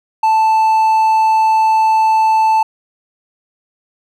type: tone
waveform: triangle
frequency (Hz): 880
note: A5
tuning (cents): 0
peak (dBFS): -7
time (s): 0.23-2.63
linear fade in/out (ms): 5
effects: none